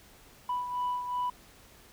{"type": "beating tone pair", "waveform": "sine", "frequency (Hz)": [987.8, 990.5], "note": ["B5", "B5"], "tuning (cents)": [0, 5], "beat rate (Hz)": 2.7, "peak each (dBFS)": [-29, -36], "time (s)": [0.49, 1.3], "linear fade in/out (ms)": 5, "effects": ["tanh soft clip ceiling -26 dBFS", "pink hiss -56 dBFS RMS until 1.92 s"]}